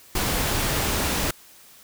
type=noise; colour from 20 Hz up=pink; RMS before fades=-24 dBFS; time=0.15-1.31 s; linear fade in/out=5 ms; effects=white hiss -50 dBFS RMS until 1.83 s